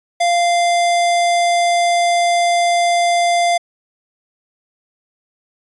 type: tone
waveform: square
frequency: 694 Hz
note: F5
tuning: 11 cents flat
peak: -13 dBFS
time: 0.2-3.58 s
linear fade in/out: 10 ms
effects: resampled to 24000 Hz